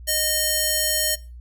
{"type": "tone with band-pass filter", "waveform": "square", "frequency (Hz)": 615, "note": "D#5", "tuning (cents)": -20, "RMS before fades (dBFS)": -22, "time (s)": [0.07, 1.16], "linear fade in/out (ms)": 20, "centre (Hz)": 12000, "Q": 0.65, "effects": ["noise-tail reverb RT60 0.3 s tail -19 dB re dry", "added 60 Hz sine -37 dBFS peak until 1.4 s"]}